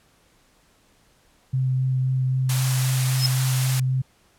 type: tone with vibrato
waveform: sine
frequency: 130 Hz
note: C3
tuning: 11 cents flat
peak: -19 dBFS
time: 1.53-4.02 s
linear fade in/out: 10 ms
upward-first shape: sine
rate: 3.8 Hz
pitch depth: 9 cents each way
type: high-pass noise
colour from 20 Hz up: white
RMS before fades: -28 dBFS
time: 2.49-3.8 s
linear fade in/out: 5 ms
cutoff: 570 Hz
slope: 24 dB/octave
type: tone with exponential growth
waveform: sine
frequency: 5160 Hz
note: E8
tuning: 38 cents flat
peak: -15 dBFS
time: 3.14-3.26 s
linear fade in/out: 1 ms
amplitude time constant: 26 ms
effects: pink hiss -60 dBFS RMS until 4.38 s + low-pass 12000 Hz 12 dB/octave